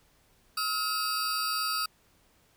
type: tone cluster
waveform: 40% pulse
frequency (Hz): 1278 / 1401 / 4651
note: D#6 / F6 / D8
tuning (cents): +46 / +5 / -18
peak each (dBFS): -31 / -36 / -30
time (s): 0.57-1.86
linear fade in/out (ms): 5
effects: pink hiss -65 dBFS RMS until 2.56 s